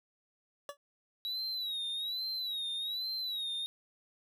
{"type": "tone with exponential decay", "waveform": "25% pulse", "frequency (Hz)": 572, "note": "D5", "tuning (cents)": -46, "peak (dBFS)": -32, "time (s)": [0.69, 0.77], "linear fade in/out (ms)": 1, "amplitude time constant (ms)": 17}
{"type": "tone with vibrato", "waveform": "triangle", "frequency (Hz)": 3873, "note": "B7", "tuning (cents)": -35, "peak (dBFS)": -33, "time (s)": [1.25, 3.66], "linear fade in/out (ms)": 0, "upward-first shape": "sine", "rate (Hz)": 1.2, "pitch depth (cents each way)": 110}
{"effects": []}